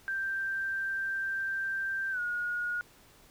sine tone with pitch glide, 1572 to 1441.5 Hz, G6 to F#6, +4 to -46 cents, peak -30 dBFS, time 0.08-2.81 s, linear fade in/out 0 ms, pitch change -150 cents, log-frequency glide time 2.11-2.2 s, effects pink hiss -59 dBFS RMS until 3.3 s

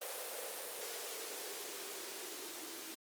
violet noise with band-pass filter sweep, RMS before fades -45 dBFS, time 0.01-2.95 s, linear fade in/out 10 ms, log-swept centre 530 to 320 Hz, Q 5.5, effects Opus 32 kbps

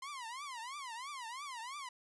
sawtooth tone with vibrato, 1029 Hz, C6, 29 cents flat, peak -39 dBFS, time 0.02-1.89 s, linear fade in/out 5 ms, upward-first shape triangle, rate 3 Hz, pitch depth 270 cents each way, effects resampled to 24000 Hz

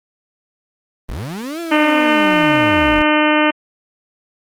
35% pulse linear two-way sweep, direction up then down, 32.84 to 343.8 to 32.84 Hz, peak -21 dBFS, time 1.09-3.02 s, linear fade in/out 0 ms, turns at 1.6 s
harmonic tone, 303.1 Hz, D#4, 45 cents flat, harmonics 1 / 2 / 3 / 4 / 5 / 6 / 7 / 8 / 9 / 10, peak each -15 / -18 / -20 / -21 / -22 / -23 / -23 / -24 / -25 / -25 dBFS, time 1.71-3.51 s, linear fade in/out 10 ms
effects Opus 24 kbps

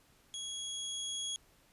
25% pulse tone with level ramp, 3322 Hz, G#7, in tune, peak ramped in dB -36 to -32 dBFS, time 0.34-1.36 s, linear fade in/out 0 ms, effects pink hiss -66 dBFS RMS until 1.72 s + resampled to 32000 Hz

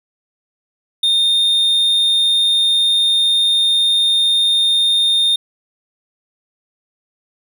triangle tone, 3651 Hz, A#7, 37 cents flat, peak -10 dBFS, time 1.03-5.36 s, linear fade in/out 5 ms, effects none

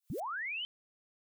blue noise with exponential growth, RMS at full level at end -49 dBFS, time 0-0.2 s, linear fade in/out 1 ms, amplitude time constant 43 ms
sine linear sweep, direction up, 100.7 to 3123 Hz, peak -35 dBFS, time 0.1-0.65 s, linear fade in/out 0 ms
effects none

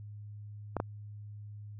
clicks, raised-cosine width 1 ms, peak -17 dBFS, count 2, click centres 0.767 / 0.801 s, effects added 104 Hz sine -43 dBFS peak until 1.79 s

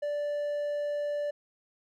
triangle tone, 585 Hz, D5, 7 cents flat, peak -27 dBFS, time 0.02-1.31 s, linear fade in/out 10 ms, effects none

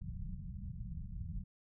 pink low-pass noise, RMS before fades -43 dBFS, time 0.01-1.44 s, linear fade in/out 10 ms, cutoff 200 Hz, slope 96 dB/octave, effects none

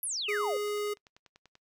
sine exponential sweep, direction down, 11840 to 470 Hz, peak -31 dBFS, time 0.03-0.57 s, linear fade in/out 2 ms
square tone, 415.3 Hz, G#4, in tune, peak -31 dBFS, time 0.28-0.94 s, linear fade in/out 10 ms
click train, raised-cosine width 0.2 ms, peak -37 dBFS, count 10, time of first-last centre 0.68-1.554 s, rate 10.3 Hz
effects noise-tail reverb RT60 0.1 s tail -23 dB re dry

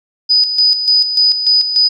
sine tone with tremolo, 4978 Hz, D#8, in tune, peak -7 dBFS, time 0.29-1.89 s, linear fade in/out 20 ms, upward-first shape square, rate 3.4 Hz, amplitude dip 60%, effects none

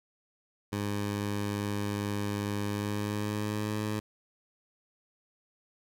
15% pulse tone with pitch glide, 102.4 to 106.5 Hz, G#2 to G#2, -24 to +44 cents, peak -24 dBFS, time 0.72-4 s, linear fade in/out 10 ms, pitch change +68 cents, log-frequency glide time 2.65-3.76 s, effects none

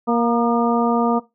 harmonic tone with a mistuned harmonic, 234.7 Hz, A#3, 12 cents sharp, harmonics 1 / 2 / 3 / 4 / 5, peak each -18 / -21 / -23 / -24 / -25 dBFS, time 0.07-1.2 s, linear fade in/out 20 ms, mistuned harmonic 5, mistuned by +52 cents, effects noise-tail reverb RT60 0.2 s tail -18 dB re dry

